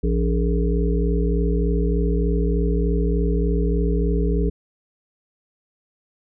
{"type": "harmonic tone with a mistuned harmonic", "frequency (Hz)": 56.9, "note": "A#1", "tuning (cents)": -41, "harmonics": [1, 3, 5, 7, 8], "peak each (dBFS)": [-19, -24, -28, -26, -30], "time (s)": [0.03, 4.5], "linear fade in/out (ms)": 10, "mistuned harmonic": 7, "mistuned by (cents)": 58, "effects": []}